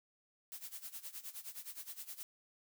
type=noise with tremolo; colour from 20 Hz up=blue; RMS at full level=-45 dBFS; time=0.52-2.23 s; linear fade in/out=0 ms; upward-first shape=sine; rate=9.6 Hz; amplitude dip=85%; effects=none